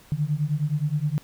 sine beating tone pair, 144.5 / 154.1 Hz, D3 / D#3, -28 / -16 cents, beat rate 9.6 Hz, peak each -25 dBFS, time 0.12-1.18 s, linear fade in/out 0 ms, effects pink hiss -53 dBFS RMS until 1.23 s

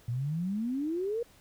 sine exponential sweep, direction up, 114.3 to 484.4 Hz, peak -29 dBFS, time 0.08-1.23 s, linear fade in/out 5 ms, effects pink hiss -60 dBFS RMS until 1.4 s

